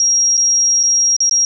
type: tone with dropouts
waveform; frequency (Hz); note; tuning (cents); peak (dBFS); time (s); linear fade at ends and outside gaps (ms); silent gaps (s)
sine; 5630; F8; +13; -10; 0-1.45; 1; 0.37-0.376 / 0.83-0.835 / 1.165-1.204 / 1.295-1.31
effects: none